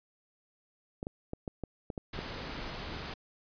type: clicks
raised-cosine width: 2 ms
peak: -23 dBFS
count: 8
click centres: 1.029 / 1.069 / 1.334 / 1.478 / 1.637 / 1.902 / 1.978 / 2.19 s
type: noise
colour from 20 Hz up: pink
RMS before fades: -40 dBFS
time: 2.13-3.14 s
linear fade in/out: 5 ms
effects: resampled to 11025 Hz